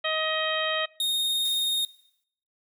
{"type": "harmonic tone", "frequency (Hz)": 630, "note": "D#5", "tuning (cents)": 21, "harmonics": [1, 2, 3, 4, 5, 6], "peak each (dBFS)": [-30, -32, -31, -34, -31, -34], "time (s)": [0.04, 0.86], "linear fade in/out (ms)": 10}
{"type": "tone with vibrato", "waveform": "45% pulse", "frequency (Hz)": 3702, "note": "A#7", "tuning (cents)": -13, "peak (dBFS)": -23, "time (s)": [1, 1.85], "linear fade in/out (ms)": 2, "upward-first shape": "sine", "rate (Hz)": 19, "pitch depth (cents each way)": 13}
{"type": "noise with exponential decay", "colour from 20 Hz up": "blue", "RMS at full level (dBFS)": -41, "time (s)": [1.45, 2.24], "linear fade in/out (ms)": 2, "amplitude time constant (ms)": 170}
{"effects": ["noise-tail reverb RT60 0.7 s tail -23 dB re dry"]}